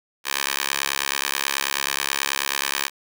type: tone with high-pass filter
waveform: 10% pulse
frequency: 69.3 Hz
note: C#2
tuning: in tune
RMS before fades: -25 dBFS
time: 0.24-2.9 s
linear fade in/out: 50 ms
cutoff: 1600 Hz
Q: 0.68
effects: none